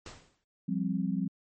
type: noise with exponential decay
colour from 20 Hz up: pink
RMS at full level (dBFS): -42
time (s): 0.06-0.44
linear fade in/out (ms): 2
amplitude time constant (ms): 82
type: chord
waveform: sine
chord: F suspended second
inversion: none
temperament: just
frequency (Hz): 174.61 / 196.44 / 261.9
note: F3 / G3 / C4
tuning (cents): 0 / +4 / +2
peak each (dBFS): -32 / -31 / -34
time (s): 0.68-1.28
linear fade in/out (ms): 10
effects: MP3 32 kbps